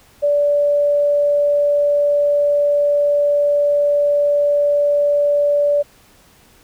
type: tone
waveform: sine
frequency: 580 Hz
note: D5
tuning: 22 cents flat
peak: -12 dBFS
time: 0.22-5.83 s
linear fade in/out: 20 ms
effects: pink hiss -50 dBFS RMS until 6.63 s